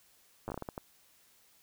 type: slowing click train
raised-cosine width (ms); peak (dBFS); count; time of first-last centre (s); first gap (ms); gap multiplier
1; -24; 9; 0.48-0.779; 9; 1.39
effects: white hiss -65 dBFS RMS until 1.62 s